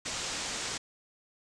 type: low-pass noise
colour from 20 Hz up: white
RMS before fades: -36 dBFS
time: 0.05-0.78 s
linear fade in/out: 10 ms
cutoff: 8000 Hz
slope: 48 dB/octave
effects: none